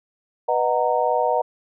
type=chord; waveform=sine; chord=B major seventh; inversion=none; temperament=just; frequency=493.9 / 617.4 / 740.8 / 926 Hz; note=B4 / D#5 / F#5 / A#5; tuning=0 / -14 / +2 / -12 cents; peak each=-23 dBFS; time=0.48-1.42 s; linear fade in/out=10 ms; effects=none